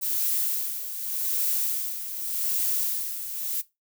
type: noise with tremolo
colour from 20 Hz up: violet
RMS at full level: -25 dBFS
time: 0.01-3.62 s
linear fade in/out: 20 ms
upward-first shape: sine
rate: 0.85 Hz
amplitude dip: 65%
effects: noise-tail reverb RT60 0.2 s tail -18 dB re dry